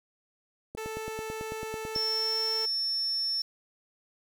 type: click train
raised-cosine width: 2 ms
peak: -25 dBFS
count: 12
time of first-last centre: 0.75-1.961 s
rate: 9.08 Hz
type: tone with pitch glide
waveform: sawtooth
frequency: 440 to 443.6 Hz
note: A4 to A4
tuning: 0 to +14 cents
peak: -31 dBFS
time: 0.77-2.66 s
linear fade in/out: 10 ms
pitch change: +14 cents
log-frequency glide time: 2-2.39 s
type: tone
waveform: sine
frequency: 5400 Hz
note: E8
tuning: 41 cents sharp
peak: -27 dBFS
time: 1.95-3.42 s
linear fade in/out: 5 ms
effects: 8-bit